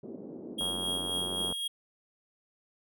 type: band-pass noise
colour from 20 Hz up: pink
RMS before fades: -43 dBFS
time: 0.03-1.53 s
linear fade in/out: 5 ms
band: 210 to 450 Hz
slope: 24 dB/octave
type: tone with tremolo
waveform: square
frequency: 3272 Hz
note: G#7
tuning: 26 cents flat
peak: -30 dBFS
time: 0.58-1.68 s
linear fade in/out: 10 ms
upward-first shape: sine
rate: 3.8 Hz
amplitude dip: 40%
type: click train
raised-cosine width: 1 ms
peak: -26 dBFS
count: 84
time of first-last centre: 0.61-1.525 s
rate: 90.7 Hz
effects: none